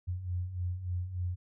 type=beating tone pair; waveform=sine; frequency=87.31 / 90.71 Hz; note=F2 / F#2; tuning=0 / -34 cents; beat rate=3.4 Hz; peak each=-39 / -33 dBFS; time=0.07-1.36 s; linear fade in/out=20 ms; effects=none